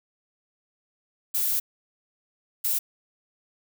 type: noise bursts at uneven times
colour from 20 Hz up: violet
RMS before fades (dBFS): -25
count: 2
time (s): 1.34-1.6 / 2.64-2.79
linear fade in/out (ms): 10
effects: none